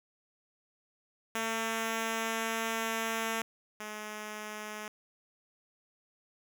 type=tone pair in turn; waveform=5% pulse; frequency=225.1 / 212.5 Hz; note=A3 / G#3; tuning=+40 / +40 cents; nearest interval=minor second; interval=100 cents; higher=first; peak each=-20 / -28 dBFS; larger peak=first; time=1.35-3.42 / 3.8-4.88 s; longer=first; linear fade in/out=2 ms; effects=none